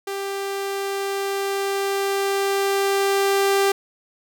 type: tone with level ramp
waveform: sawtooth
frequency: 394.5 Hz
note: G4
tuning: 11 cents sharp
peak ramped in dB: -22 to -12 dBFS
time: 0.07-3.72 s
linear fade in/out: 5 ms
effects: none